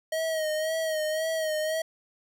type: tone with vibrato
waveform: square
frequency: 631 Hz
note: D#5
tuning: 24 cents sharp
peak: -27 dBFS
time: 0.12-1.82 s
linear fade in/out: 5 ms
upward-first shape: sine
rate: 1.9 Hz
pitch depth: 46 cents each way
effects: none